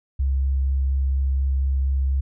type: tone with vibrato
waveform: sine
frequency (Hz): 67.3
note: C2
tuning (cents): +49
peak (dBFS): -18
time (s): 0.19-2.21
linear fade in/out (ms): 10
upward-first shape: triangle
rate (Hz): 4.2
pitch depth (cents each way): 11
effects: none